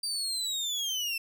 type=linear sweep; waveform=30% pulse; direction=down; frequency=4699 to 2649 Hz; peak=-27 dBFS; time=0.03-1.18 s; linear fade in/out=5 ms; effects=none